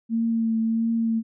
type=tone with vibrato; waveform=sine; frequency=226.5 Hz; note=A#3; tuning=50 cents flat; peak=-20 dBFS; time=0.09-1.23 s; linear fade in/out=50 ms; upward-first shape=triangle; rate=1.5 Hz; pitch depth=23 cents each way; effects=none